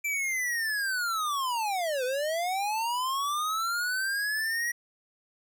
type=linear two-way sweep; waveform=square; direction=down then up; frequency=2349 to 492.2 to 1922 Hz; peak=-28 dBFS; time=0.04-4.72 s; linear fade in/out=10 ms; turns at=2.04 s; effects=none